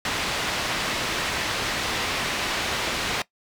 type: low-pass noise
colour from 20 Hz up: white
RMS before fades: -27 dBFS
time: 0.05-3.22 s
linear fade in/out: 2 ms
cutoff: 3500 Hz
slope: 12 dB/octave
effects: noise-tail reverb RT60 0.1 s tail -19 dB re dry